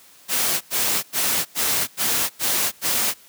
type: noise bursts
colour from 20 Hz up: white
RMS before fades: -21 dBFS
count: 7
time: 0.28-3.142 s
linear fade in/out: 50 ms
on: 330 ms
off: 92 ms
effects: white hiss -50 dBFS RMS until 3.28 s + high-pass 100 Hz 12 dB/octave